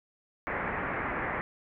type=low-pass noise; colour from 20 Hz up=white; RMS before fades=-33 dBFS; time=0.47-1.41 s; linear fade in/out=0 ms; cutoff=2100 Hz; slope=48 dB/octave; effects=none